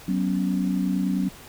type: chord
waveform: sine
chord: F# suspended fourth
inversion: none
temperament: equal with one note detuned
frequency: 188.12 / 246.9 / 277.2 Hz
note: F#3 / B3 / C#4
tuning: +29 / 0 / 0 cents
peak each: -23 / -29 / -27 dBFS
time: 0.08-1.29 s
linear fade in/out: 5 ms
effects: pink hiss -45 dBFS RMS until 1.48 s